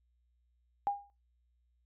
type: tone with exponential decay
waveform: sine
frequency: 809 Hz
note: G#5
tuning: 46 cents flat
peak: -25 dBFS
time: 0.87-1.1 s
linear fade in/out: 0 ms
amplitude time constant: 50 ms
effects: noise-tail reverb RT60 0.2 s tail -17 dB re dry + added 60 Hz sine -70 dBFS peak until 1.85 s